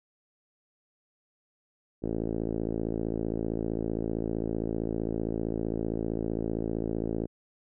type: tone with low-pass filter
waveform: 5% pulse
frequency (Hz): 55.4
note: A1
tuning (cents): +13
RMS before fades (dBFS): -31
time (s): 2.02-7.27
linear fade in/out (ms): 20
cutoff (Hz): 370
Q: 1.6
effects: none